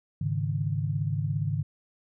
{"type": "chord", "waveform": "sine", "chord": "Ab suspended fourth", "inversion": "none", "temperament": "just", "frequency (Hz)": [103.83, 138.43, 155.74], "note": ["Ab2", "Db3", "Eb3"], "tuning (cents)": [0, -2, 2], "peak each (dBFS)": -30, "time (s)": [0.21, 1.63], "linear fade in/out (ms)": 5, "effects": []}